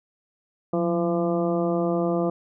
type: harmonic tone with a mistuned harmonic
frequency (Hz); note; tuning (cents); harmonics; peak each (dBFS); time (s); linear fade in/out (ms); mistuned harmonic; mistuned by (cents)
170.5; F3; -41; 1 / 2 / 3 / 4 / 5 / 6 / 7; -26 / -25 / -27 / -29 / -40 / -39 / -36; 0.73-2.3; 5; 1; +68
effects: none